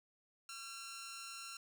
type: tone with amplitude modulation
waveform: 10% pulse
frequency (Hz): 1364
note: F6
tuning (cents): -41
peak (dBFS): -36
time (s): 0.49-1.57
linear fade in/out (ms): 2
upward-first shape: sine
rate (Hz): 240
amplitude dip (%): 55
effects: none